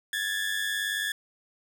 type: tone pair together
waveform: 30% pulse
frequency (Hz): 1661.2 / 1760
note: G#6 / A6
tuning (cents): 0 / 0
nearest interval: minor second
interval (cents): 100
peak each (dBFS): -28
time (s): 0.13-1.12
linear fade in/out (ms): 2
effects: none